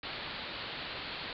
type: low-pass noise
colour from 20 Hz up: white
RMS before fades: -41 dBFS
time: 0.03-1.33 s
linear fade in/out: 2 ms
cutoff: 4500 Hz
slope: 96 dB/octave
effects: none